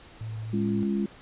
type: tone with vibrato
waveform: sine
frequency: 110 Hz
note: A2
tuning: in tune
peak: -32 dBFS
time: 0.21-0.83 s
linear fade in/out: 0 ms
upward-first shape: sine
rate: 4.6 Hz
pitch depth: 12 cents each way
type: harmonic tone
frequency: 68.3 Hz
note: C#2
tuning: 25 cents flat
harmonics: 3 / 4 / 5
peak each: -25 / -35 / -31 dBFS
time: 0.53-1.06 s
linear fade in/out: 5 ms
effects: pink hiss -50 dBFS RMS until 1.21 s + resampled to 8000 Hz